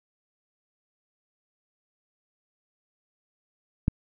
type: click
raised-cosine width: 5 ms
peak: -9 dBFS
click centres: 3.881 s
effects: none